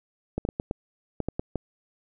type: clicks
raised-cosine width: 2 ms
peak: -14 dBFS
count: 9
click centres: 0.38 / 0.451 / 0.489 / 0.599 / 0.711 / 1.203 / 1.286 / 1.395 / 1.557 s
effects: none